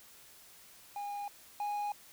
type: tone pair in turn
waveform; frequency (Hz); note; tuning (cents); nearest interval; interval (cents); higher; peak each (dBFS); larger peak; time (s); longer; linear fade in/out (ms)
triangle; 815 / 825.4; G#5 / G#5; -33 / -11; unison; 22; second; -35 / -31; second; 0.96-1.28 / 1.6-1.92; neither; 2
effects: white hiss -57 dBFS RMS until 2.12 s